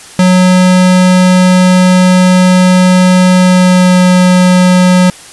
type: tone with pitch glide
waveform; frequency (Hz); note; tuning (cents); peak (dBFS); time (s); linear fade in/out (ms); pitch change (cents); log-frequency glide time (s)
square; 183.2 to 181.93; F#3 to F#3; -17 to -29; -4; 0.19-5.1; 2; -12; 3.33-3.99
effects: white hiss -32 dBFS RMS until 5.32 s + resampled to 24000 Hz